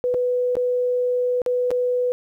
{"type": "tone with dropouts", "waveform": "sine", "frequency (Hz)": 495.3, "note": "B4", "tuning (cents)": 5, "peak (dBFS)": -18, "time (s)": [0.04, 2.12], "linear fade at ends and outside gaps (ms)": 0, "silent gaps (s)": [[0.141, 0.145], [0.554, 0.568], [1.418, 1.462], [1.706, 1.714]], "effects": ["10-bit"]}